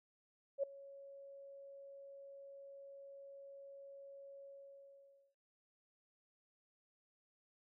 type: tone with ADSR envelope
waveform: sine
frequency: 554.4 Hz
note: C#5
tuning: in tune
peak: -31 dBFS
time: 0.58-5.35 s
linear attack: 52 ms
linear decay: 6 ms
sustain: -21 dB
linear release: 900 ms
effects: none